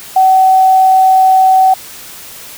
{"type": "tone", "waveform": "sine", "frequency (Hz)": 757, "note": "F#5", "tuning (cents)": 39, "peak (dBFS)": -4, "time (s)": [0.16, 1.74], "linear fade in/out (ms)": 5, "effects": ["white hiss -31 dBFS RMS until 2.57 s"]}